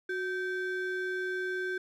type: ring-modulated tone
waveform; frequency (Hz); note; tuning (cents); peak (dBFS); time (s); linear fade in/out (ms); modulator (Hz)
triangle; 962; B5; -46; -26; 0.09-1.78; 5; 593
effects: none